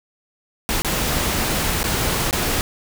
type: noise with dropouts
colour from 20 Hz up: pink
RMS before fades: -21 dBFS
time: 0.69-2.61 s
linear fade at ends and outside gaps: 0 ms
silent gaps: 0.82-0.847 / 1.831-1.841 / 2.31-2.328 s
effects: none